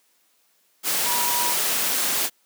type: tone in noise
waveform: sine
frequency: 965 Hz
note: B5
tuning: 40 cents flat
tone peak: -26 dBFS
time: 1.04-1.56 s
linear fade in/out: 50 ms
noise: white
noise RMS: -23 dBFS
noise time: 0.83-2.3 s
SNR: -6 dB
effects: white hiss -64 dBFS RMS until 2.45 s + high-pass 200 Hz 12 dB/octave